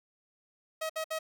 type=tone bursts; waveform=sawtooth; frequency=636 Hz; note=D#5; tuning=38 cents sharp; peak=-28 dBFS; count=3; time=0.81-1.19 s; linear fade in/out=10 ms; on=86 ms; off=61 ms; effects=none